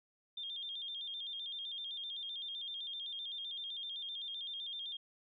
sine tone with vibrato, 3408 Hz, G#7, 44 cents sharp, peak -40 dBFS, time 0.37-4.97 s, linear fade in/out 5 ms, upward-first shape square, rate 7.8 Hz, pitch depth 85 cents each way, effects none

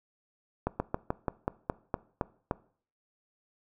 slowing click train, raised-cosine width 1 ms, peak -14 dBFS, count 10, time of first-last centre 0.67-2.511 s, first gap 130 ms, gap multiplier 1.11, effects noise-tail reverb RT60 0.5 s tail -20 dB re dry

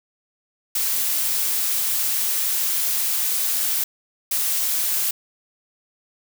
blue noise bursts at uneven times, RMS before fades -22 dBFS, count 2, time 0.75-3.84 / 4.31-5.11 s, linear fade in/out 5 ms, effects none

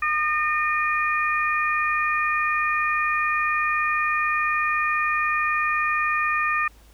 harmonic tone, 609 Hz, D#5, 37 cents flat, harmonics 2 / 3 / 4, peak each -23 / -25 / -26 dBFS, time 0.02-6.68 s, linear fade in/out 5 ms, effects added 54 Hz sine -49 dBFS peak until 6.93 s + pink hiss -56 dBFS RMS until 6.93 s

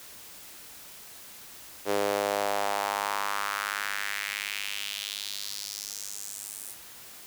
sawtooth tone with high-pass filter sweep, 101.4 Hz, G#2, 41 cents flat, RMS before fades -32 dBFS, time 1.85-6.76 s, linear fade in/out 50 ms, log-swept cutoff 430 to 9900 Hz, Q 2.4, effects white hiss -47 dBFS RMS until 7.26 s

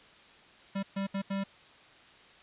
square tone bursts at uneven times, 196 Hz, G3, in tune, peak -31 dBFS, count 4, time 0.75-0.83 / 0.96-1.07 / 1.14-1.22 / 1.3-1.44 s, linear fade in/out 10 ms, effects white hiss -56 dBFS RMS until 2.42 s + resampled to 8000 Hz

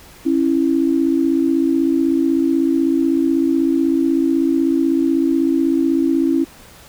sine tone pair together, 273.5 / 329.6 Hz, C#4 / E4, -23 / 0 cents, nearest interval minor third, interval 323 cents, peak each -16 dBFS, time 0.25-6.45 s, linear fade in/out 20 ms, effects pink hiss -43 dBFS RMS until 6.88 s

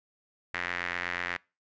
sawtooth tone with band-pass filter, 88.2 Hz, F2, 18 cents sharp, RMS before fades -34 dBFS, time 0.54-1.37 s, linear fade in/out 5 ms, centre 1900 Hz, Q 3.2, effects noise-tail reverb RT60 0.3 s tail -25 dB re dry + resampled to 16000 Hz

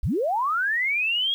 sine linear sweep, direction up, 31.9 to 3322 Hz, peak -21 dBFS, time 0.03-1.34 s, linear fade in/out 0 ms, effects 9-bit

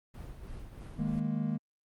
brown noise with tremolo, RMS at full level -42 dBFS, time 0.14-1.2 s, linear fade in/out 5 ms, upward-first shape triangle, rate 3.1 Hz, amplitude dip 50%
triangle chord, D# suspended fourth, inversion none, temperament equal, 155.56 / 207.7 / 233.1 Hz, D#3 / G#3 / A#3, 0 / 0 / 0 cents, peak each -32 dBFS, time 0.98-1.58 s, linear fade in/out 20 ms
effects Opus 32 kbps

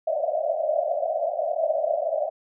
white band-pass noise, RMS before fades -25 dBFS, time 0.07-2.3 s, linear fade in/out 10 ms, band 580 to 680 Hz, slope 96 dB/octave, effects none

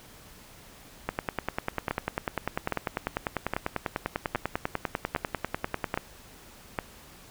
two click trains, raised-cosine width 0.5 ms, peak -12 / -12 dBFS, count 50 / 7, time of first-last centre 1.09-5.941 / 1.91-6.788 s, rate 10.1 / 1.23 Hz, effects pink hiss -51 dBFS RMS until 7.3 s

